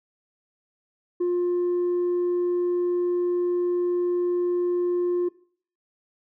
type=tone with tanh clipping; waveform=triangle; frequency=353.5 Hz; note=F4; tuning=21 cents sharp; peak=-21 dBFS; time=1.2-5.29 s; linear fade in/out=10 ms; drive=6 dB; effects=noise-tail reverb RT60 0.5 s tail -20 dB re dry